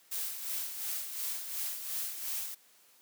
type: noise with tremolo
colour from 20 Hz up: blue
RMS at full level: -35 dBFS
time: 0.11-2.55 s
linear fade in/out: 10 ms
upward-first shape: sine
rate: 2.8 Hz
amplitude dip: 55%
effects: white hiss -63 dBFS RMS until 3.01 s + high-pass 200 Hz 12 dB/octave